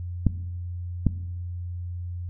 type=clicks; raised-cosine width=5 ms; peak=-6 dBFS; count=2; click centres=0.267 / 1.067 s; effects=noise-tail reverb RT60 1.0 s tail -18 dB re dry + added 88 Hz sine -30 dBFS peak until 2.29 s